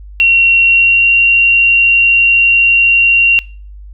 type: tone with pitch glide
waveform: sine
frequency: 2737 to 2756 Hz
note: F7 to F7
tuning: -36 to -24 cents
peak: -5 dBFS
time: 0.2-3.39 s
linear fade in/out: 0 ms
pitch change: +12 cents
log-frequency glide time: 0.64-1.08 s
effects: noise-tail reverb RT60 0.4 s tail -23 dB re dry + added 50 Hz sine -29 dBFS peak until 3.93 s